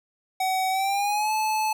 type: tone with pitch glide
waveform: square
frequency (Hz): 754 to 866.1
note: F#5 to A5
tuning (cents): +32 to -28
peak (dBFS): -23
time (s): 0.4-1.73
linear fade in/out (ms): 5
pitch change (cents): +240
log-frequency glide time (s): 0.7-1.32
effects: none